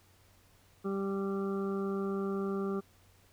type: harmonic tone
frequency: 196 Hz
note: G3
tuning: in tune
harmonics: 1 / 2 / 3 / 4 / 6 / 7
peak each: -34 / -34 / -50 / -50 / -44 / -49 dBFS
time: 0.84-2.81 s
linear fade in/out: 20 ms
effects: added 93 Hz sine -65 dBFS peak until 3.32 s + pink hiss -65 dBFS RMS until 3.32 s